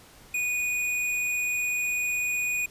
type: tone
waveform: square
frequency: 2469 Hz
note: D#7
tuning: 14 cents flat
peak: -26 dBFS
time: 0.34-2.66 s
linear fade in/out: 5 ms
effects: pink hiss -52 dBFS RMS until 2.7 s + resampled to 32000 Hz